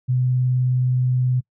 sine tone with vibrato, 126.6 Hz, B2, 43 cents sharp, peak -16 dBFS, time 0.08-1.41 s, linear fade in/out 20 ms, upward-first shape triangle, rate 19 Hz, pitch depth 12 cents each way, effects noise-tail reverb RT60 0.1 s tail -25 dB re dry

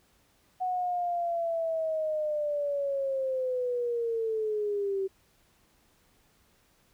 sine linear sweep, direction down, 740 to 381.9 Hz, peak -27 dBFS, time 0.6-5.08 s, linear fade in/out 20 ms, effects pink hiss -66 dBFS RMS until 6.93 s

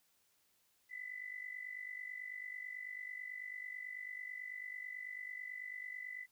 sine tone with amplitude modulation, 2000 Hz, B6, 21 cents sharp, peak -40 dBFS, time 0.89-6.27 s, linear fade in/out 50 ms, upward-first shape sine, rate 49.1 Hz, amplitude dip 75%, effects white hiss -75 dBFS RMS until 6.31 s

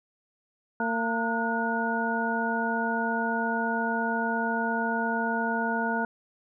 harmonic tone with a mistuned harmonic, 228.6 Hz, A#3, 34 cents flat, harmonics 1 / 2 / 3 / 4 / 6, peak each -30 / -34 / -33 / -31 / -30 dBFS, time 0.8-6.05 s, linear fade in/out 2 ms, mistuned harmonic 6, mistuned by +98 cents, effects none

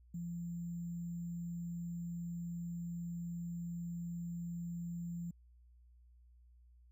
sine tone with sample-and-hold, 171.3 Hz, F3, 33 cents flat, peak -39 dBFS, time 0.14-5.31 s, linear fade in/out 5 ms, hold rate 7350 Hz, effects added 60 Hz sine -60 dBFS peak until 6.91 s

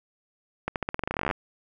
accelerating click train, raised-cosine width 0.5 ms, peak -12 dBFS, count 20, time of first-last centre 0.68-1.312 s, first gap 78 ms, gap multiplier 0.89, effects none

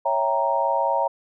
sine chord, C# diminished seventh, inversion none, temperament equal, 554.4 / 659.3 / 784 / 932.3 Hz, C#5 / E5 / G5 / Bb5, 0 / 0 / 0 / 0 cents, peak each -25 / -26 / -27 / -22 dBFS, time 0.05-1.08 s, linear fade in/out 10 ms, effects none

